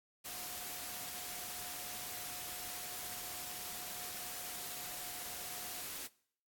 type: tone in noise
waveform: sine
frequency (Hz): 722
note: F#5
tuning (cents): -43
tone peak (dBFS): -55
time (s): 0.25-5.83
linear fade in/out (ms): 20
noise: white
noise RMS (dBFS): -44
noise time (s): 0.24-6.08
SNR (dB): -14
effects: noise-tail reverb RT60 0.6 s tail -22 dB re dry + AAC 64 kbps